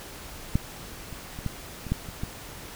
clicks, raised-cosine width 5 ms, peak -9 / -27 / -24 / -16 / -24 / -11 / -26 / -18 dBFS, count 8, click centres 0.555 / 1.127 / 1.389 / 1.463 / 1.867 / 1.92 / 2.088 / 2.235 s, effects pink hiss -42 dBFS RMS until 2.75 s

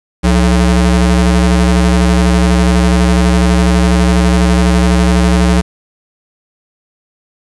45% pulse ring-modulated tone, 123.47 Hz, B2, in tune, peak -4 dBFS, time 0.23-5.62 s, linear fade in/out 20 ms, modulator 55.7 Hz, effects resampled to 24000 Hz + 7-bit

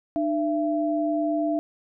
sine tone pair together, 301.8 / 672 Hz, D4 / E5, +47 / +33 cents, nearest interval octave + major second, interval 1386 cents, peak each -24 / -25 dBFS, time 0.16-1.59 s, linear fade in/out 0 ms, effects none

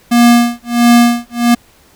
square tone with tremolo, 238 Hz, A#3, 36 cents sharp, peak -4 dBFS, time 0.11-1.55 s, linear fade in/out 10 ms, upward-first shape sine, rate 1.5 Hz, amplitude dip 100%, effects pink hiss -47 dBFS RMS until 1.95 s

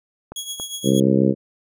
clicks, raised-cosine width 1 ms, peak -19 dBFS, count 2, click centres 0.32 / 0.599 s
20% pulse tone with tremolo, 3326 Hz, G#7, 2 cents sharp, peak -20 dBFS, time 0.36-1 s, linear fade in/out 2 ms, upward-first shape triangle, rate 8.4 Hz, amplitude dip 75%
harmonic tone, 66.8 Hz, C2, 36 cents sharp, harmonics 2 / 3 / 4 / 5 / 6 / 7 / 8, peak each -22 / -18 / -21 / -21 / -24 / -24 / -26 dBFS, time 0.83-1.35 s, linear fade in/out 50 ms
effects none

